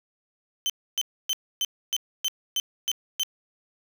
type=tone bursts; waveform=30% pulse; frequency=3081 Hz; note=G7; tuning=31 cents flat; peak=-20 dBFS; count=9; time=0.66-3.233 s; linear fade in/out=0 ms; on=37 ms; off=280 ms; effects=none